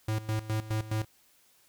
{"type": "tone with tremolo", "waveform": "square", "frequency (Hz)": 108.9, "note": "A2", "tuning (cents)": -17, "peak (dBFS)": -28, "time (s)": [0.08, 1.05], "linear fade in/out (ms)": 5, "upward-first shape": "square", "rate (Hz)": 4.8, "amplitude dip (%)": 80, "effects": ["white hiss -64 dBFS RMS until 1.68 s"]}